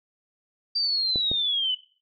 sine linear sweep, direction down, 4709 to 2960 Hz, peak -22 dBFS, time 0.75-1.75 s, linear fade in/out 10 ms
clicks, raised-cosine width 2 ms, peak -18 dBFS, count 2, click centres 1.159 / 1.315 s
effects noise-tail reverb RT60 0.4 s tail -17 dB re dry

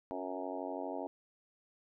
harmonic tone with a mistuned harmonic, 92.5 Hz, F#2, in tune, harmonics 3 / 4 / 5 / 6 / 7 / 8 / 9 / 10, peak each -43 / -46 / -46 / -46 / -43 / -48 / -46 / -50 dBFS, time 0.11-1.07 s, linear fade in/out 0 ms, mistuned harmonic 4, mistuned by -27 cents, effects none

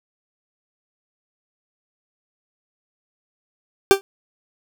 40% pulse tone with exponential decay, 392 Hz, G4, in tune, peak -3 dBFS, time 3.91-4.01 s, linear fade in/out 0 ms, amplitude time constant 21 ms, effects none

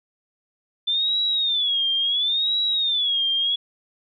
sine tone with vibrato, 3520 Hz, A7, in tune, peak -19 dBFS, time 0.87-3.56 s, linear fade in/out 10 ms, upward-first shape sine, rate 0.72 Hz, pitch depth 170 cents each way, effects none

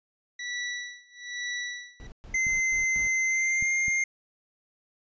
sawtooth tone with tremolo, 1955 Hz, B6, 18 cents flat, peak -26 dBFS, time 0.39-2.07 s, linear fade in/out 5 ms, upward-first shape sine, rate 1.1 Hz, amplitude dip 95%
brown noise bursts, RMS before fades -43 dBFS, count 5, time 2-3.08 s, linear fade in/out 0 ms, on 120 ms, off 120 ms
square tone with pitch glide, 2069 to 2115 Hz, C7 to C7, -20 to +18 cents, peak -24 dBFS, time 2.34-4.04 s, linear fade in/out 5 ms, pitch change +38 cents, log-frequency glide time 3.28-3.69 s
clicks, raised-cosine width 5 ms, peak -28 dBFS, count 3, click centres 2.468 / 3.625 / 3.882 s
effects resampled to 16000 Hz

